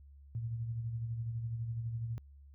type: tone with tremolo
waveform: sine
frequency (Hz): 115.2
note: A#2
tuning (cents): -20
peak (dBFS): -33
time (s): 0.35-2.18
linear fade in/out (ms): 0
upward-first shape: sine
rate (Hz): 12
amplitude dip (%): 45
effects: added 70 Hz sine -53 dBFS peak until 2.54 s